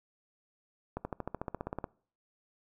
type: accelerating click train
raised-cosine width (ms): 1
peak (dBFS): -21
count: 14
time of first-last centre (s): 0.97-1.842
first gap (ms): 80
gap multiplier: 0.97
effects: noise-tail reverb RT60 0.5 s tail -24 dB re dry